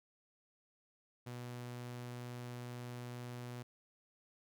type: tone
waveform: sawtooth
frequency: 122.2 Hz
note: B2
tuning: 18 cents flat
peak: -40 dBFS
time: 1.26-3.63 s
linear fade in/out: 10 ms
effects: none